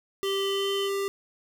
sine tone with vibrato, 3064 Hz, G7, 40 cents flat, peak -31 dBFS, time 0.23-0.9 s, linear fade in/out 50 ms, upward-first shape sine, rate 2.7 Hz, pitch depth 9 cents each way
square tone with pitch glide, 392 to 395.4 Hz, G4 to G4, 0 to +15 cents, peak -27 dBFS, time 0.23-1.08 s, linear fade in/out 0 ms, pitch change +15 cents, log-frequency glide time 0.37-0.73 s
effects none

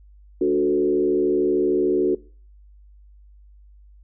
sine tone with frequency modulation, 367.3 Hz, F#4, 13 cents flat, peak -16 dBFS, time 0.41-2.15 s, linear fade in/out 5 ms, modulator 73.3 Hz, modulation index 1, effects noise-tail reverb RT60 0.4 s tail -21 dB re dry + added 50 Hz sine -46 dBFS peak until 4.03 s

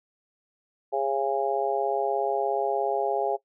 harmonic tone, 136.9 Hz, C#3, 21 cents flat, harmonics 3 / 4 / 5 / 6, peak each -29 / -29 / -29 / -29 dBFS, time 0.92-3.37 s, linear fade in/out 20 ms, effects noise-tail reverb RT60 0.1 s tail -19 dB re dry

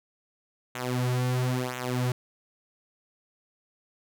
sawtooth tone with flanger, 125.8 Hz, B2, 32 cents sharp, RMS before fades -28 dBFS, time 0.75-2.12 s, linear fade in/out 2 ms, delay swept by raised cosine 0.2 to 4.9 ms, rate 0.99 Hz, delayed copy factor -0.85, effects none

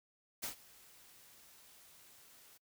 white noise with ADSR envelope, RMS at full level -39 dBFS, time 0.42-2.58 s, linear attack 19 ms, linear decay 110 ms, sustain -22 dB, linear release 14 ms, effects noise-tail reverb RT60 0.1 s tail -25 dB re dry

